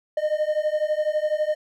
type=beating tone pair; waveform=triangle; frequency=605 / 617 Hz; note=D#5 / D#5; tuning=-49 / -15 cents; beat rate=12 Hz; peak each=-22 dBFS; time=0.17-1.55 s; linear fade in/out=5 ms; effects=none